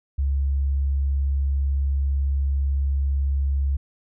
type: tone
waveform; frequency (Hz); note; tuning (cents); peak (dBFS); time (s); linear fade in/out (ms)
sine; 69; C#2; -7; -19; 0.18-3.77; 10
effects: none